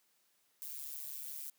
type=noise with amplitude modulation; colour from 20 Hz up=violet; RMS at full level=-41 dBFS; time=0.62-1.5 s; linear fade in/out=0 ms; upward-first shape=sine; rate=142 Hz; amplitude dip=80%; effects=white hiss -74 dBFS RMS until 1.58 s + high-pass 150 Hz 12 dB/octave